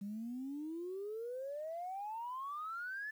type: exponential sweep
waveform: sine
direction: up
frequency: 196 to 1760 Hz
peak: -39 dBFS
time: 0.01-3.11 s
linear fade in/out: 10 ms
effects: tanh soft clip ceiling -35 dBFS + 11-bit